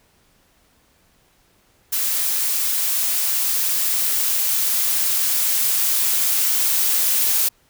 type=noise with level ramp; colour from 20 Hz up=blue; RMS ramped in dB=-21 to -18 dBFS; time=1.92-7.49 s; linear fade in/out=10 ms; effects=pink hiss -59 dBFS RMS until 7.69 s